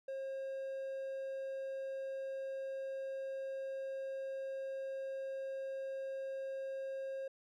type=tone; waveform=triangle; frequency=537 Hz; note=C5; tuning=45 cents sharp; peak=-37 dBFS; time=0.08-7.28 s; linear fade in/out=5 ms; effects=none